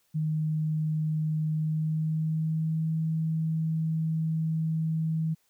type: tone with pitch glide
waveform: sine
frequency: 155.56 to 159.93 Hz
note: D#3 to D#3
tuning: 0 to +48 cents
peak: -25 dBFS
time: 0.14-5.35 s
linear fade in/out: 20 ms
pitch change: +48 cents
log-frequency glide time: 1.52-2.9 s
effects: white hiss -70 dBFS RMS until 5.49 s